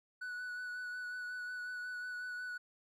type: tone with vibrato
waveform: triangle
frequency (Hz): 1480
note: F#6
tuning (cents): 0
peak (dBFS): -38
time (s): 0.21-2.58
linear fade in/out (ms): 10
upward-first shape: sine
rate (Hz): 5.5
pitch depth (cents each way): 18
effects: none